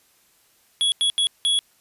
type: tone bursts at uneven times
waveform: square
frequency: 3357 Hz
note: G#7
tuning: 18 cents sharp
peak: -18 dBFS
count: 4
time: 0.81-0.92 / 1.01-1.1 / 1.18-1.27 / 1.45-1.59 s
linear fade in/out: 0 ms
effects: white hiss -60 dBFS RMS until 1.8 s + resampled to 32000 Hz